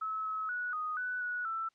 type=tone with pitch steps; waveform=sine; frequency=1295 / 1287 / 1468 / 1245 / 1490 / 1466 / 1329 Hz; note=E6 / E6 / F#6 / D#6 / F#6 / F#6 / E6; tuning=-31 / -42 / -14 / +1 / +12 / -16 / +14 cents; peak=-33 dBFS; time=0.01-1.69 s; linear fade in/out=10 ms; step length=240 ms; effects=white hiss -75 dBFS RMS until 1.74 s + low-pass 5000 Hz 12 dB/octave